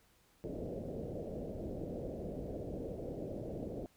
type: low-pass noise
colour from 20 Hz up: white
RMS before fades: -42 dBFS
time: 0.44-3.86 s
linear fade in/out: 0 ms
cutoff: 600 Hz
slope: 48 dB/octave
effects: pink hiss -69 dBFS RMS until 3.96 s